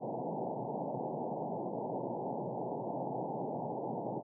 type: band-pass noise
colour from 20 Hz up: white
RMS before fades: -38 dBFS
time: 0-4.23 s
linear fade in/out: 50 ms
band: 120 to 900 Hz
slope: 96 dB/octave
effects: none